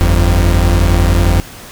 40% pulse tone pair together, 48.56 / 86 Hz, G1 / F2, -16 / -26 cents, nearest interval minor seventh, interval 990 cents, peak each -10 dBFS, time 0.01-1.4 s, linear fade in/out 0 ms, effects pink hiss -33 dBFS RMS until 1.71 s

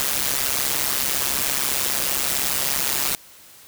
white noise with amplitude modulation, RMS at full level -19 dBFS, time 0-3.15 s, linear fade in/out 0 ms, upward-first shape sine, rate 137 Hz, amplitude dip 85%, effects white hiss -47 dBFS RMS until 3.67 s

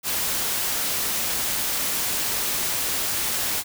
white noise, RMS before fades -25 dBFS, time 0.03-3.64 s, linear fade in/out 50 ms, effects none

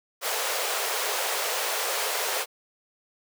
pink high-pass noise, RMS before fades -28 dBFS, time 0.21-2.46 s, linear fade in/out 50 ms, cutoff 430 Hz, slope 48 dB/octave, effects none

